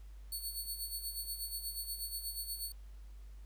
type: tone with tremolo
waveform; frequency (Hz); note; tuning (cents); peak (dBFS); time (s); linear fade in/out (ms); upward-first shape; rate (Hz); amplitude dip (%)
5% pulse; 4435; C#8; 0; -30; 0.32-2.72; 2; sine; 8.3; 65
effects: added 50 Hz sine -48 dBFS peak until 3.45 s + pink hiss -69 dBFS RMS until 3.45 s